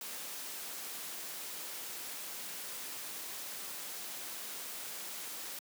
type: noise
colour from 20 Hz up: white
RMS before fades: -43 dBFS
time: 0.01-5.59 s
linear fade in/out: 2 ms
effects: high-pass 200 Hz 12 dB/octave